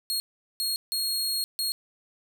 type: tone bursts at uneven times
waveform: sawtooth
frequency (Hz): 4286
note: C8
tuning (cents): +41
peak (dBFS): -23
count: 4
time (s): 0.1-0.2 / 0.6-0.76 / 0.92-1.44 / 1.59-1.72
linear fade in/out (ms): 0
effects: none